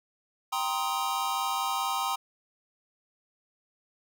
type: chord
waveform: square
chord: C minor seventh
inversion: second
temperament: just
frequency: 784.9 / 941.9 / 1046.5 / 1255.8 Hz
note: G5 / Bb5 / C6 / Eb6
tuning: +2 / +18 / 0 / +16 cents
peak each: -34 dBFS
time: 0.52-2.16 s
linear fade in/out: 10 ms
effects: none